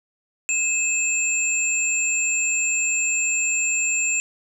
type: tone pair together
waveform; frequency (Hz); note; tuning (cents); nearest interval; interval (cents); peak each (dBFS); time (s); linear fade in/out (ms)
sine; 2606 / 7345; E7 / A#8; -20 / -27; octave + tritone; 1793; -22; 0.49-4.2; 0
effects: none